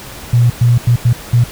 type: tone bursts at uneven times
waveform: sine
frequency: 120 Hz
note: B2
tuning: 49 cents flat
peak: -6 dBFS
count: 5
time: 0.33-0.5 / 0.61-0.78 / 0.87-0.96 / 1.05-1.13 / 1.33-1.44 s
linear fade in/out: 5 ms
effects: pink hiss -31 dBFS RMS until 1.51 s